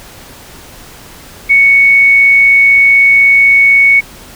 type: tone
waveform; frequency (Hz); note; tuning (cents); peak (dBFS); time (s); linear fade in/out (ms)
sine; 2221; C#7; +3; -3; 1.49-4.01; 20
effects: pink hiss -34 dBFS RMS until 4.35 s